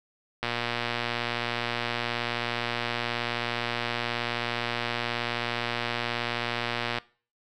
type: click train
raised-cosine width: 0.3 ms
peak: -12 dBFS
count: 781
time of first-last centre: 0.43-6.985 s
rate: 119 Hz
effects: noise-tail reverb RT60 0.4 s tail -21 dB re dry